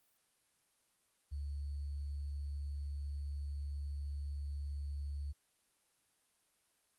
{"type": "tone with sample-and-hold", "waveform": "sine", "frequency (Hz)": 71.5, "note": "D2", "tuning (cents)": -46, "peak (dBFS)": -38, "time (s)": [1.31, 5.33], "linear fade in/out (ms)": 20, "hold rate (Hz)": 4410, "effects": ["white hiss -75 dBFS RMS until 6.98 s", "Opus 32 kbps"]}